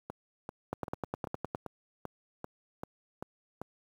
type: two click trains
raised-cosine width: 1 ms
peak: -24 / -19 dBFS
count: 10 / 9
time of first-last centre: 0.1-3.616 / 0.73-1.549 s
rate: 2.56 / 9.77 Hz
effects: high-pass 80 Hz 12 dB/octave + 9-bit